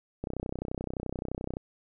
click train, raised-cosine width 2 ms, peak -20 dBFS, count 43, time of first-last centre 0.24-1.569 s, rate 31.6 Hz, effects none

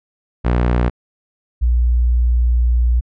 sawtooth / sine tone pair in turn, 60.3 / 59.88 Hz, B1 / A#1, -41 / +47 cents, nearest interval unison, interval 12 cents, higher first, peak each -9 / -11 dBFS, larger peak first, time 0.44-0.9 / 1.61-3.01 s, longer second, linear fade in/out 20 ms, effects low-pass 2000 Hz 12 dB/octave

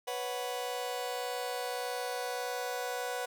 sawtooth chord, B suspended second, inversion none, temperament just, 493.9 / 555.6 / 740.8 Hz, B4 / C#5 / F#5, 0 / +4 / +2 cents, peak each -33 / -38 / -34 dBFS, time 0.07-3.26 s, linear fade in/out 10 ms, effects none

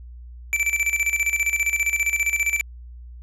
square tone with tremolo, 2330 Hz, D7, 14 cents flat, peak -18 dBFS, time 0.53-2.61 s, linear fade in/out 0 ms, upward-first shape square, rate 15 Hz, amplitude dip 70%, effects added 60 Hz sine -37 dBFS peak until 3.22 s + low-pass 11000 Hz 12 dB/octave

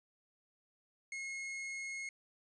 45% pulse tone, 2163 Hz, C#7, 43 cents flat, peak -40 dBFS, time 1.12-2.09 s, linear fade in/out 2 ms, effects resampled to 22050 Hz

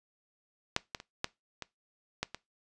clicks, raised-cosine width 0.2 ms, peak -9 / -18 / -27 / -12 / -21 / -14 / -21 dBFS, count 7, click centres 0.764 / 0.948 / 1.001 / 1.244 / 1.623 / 2.23 / 2.346 s, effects noise-tail reverb RT60 0.2 s tail -21 dB re dry + resampled to 22050 Hz

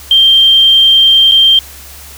sine tone with dropouts, 3165 Hz, G7, 16 cents sharp, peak -3 dBFS, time 0.11-1.59 s, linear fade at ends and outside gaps 2 ms, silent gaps 1.314-1.319 s, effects added 69 Hz sine -35 dBFS peak until 2.17 s + white hiss -33 dBFS RMS until 2.17 s

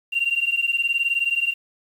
sine beating tone pair, 2758 / 2777 Hz, F7 / F7, -22 / -10 cents, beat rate 19 Hz, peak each -22 / -21 dBFS, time 0.12-1.54 s, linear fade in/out 20 ms, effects tanh soft clip ceiling -13 dBFS + 8-bit

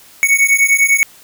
square beating tone pair, 2217 / 2227 Hz, C#7 / C#7, 0 / +7 cents, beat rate 10 Hz, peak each -13 dBFS, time 0.23-1.03 s, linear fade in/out 0 ms, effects white hiss -43 dBFS RMS until 1.23 s

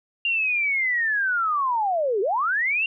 sine linear two-way sweep, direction down then up, 2800 to 370 to 2800 Hz, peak -20 dBFS, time 0.25-2.86 s, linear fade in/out 2 ms, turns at 2.21 s, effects none

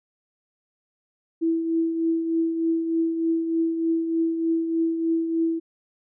sine tone with tremolo, 328.7 Hz, E4, 5 cents flat, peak -18 dBFS, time 1.41-5.6 s, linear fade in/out 20 ms, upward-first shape triangle, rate 3.3 Hz, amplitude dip 55%, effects none

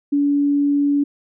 sine tone, 285.9 Hz, D4, 46 cents flat, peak -14 dBFS, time 0.12-1.04 s, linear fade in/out 10 ms, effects none

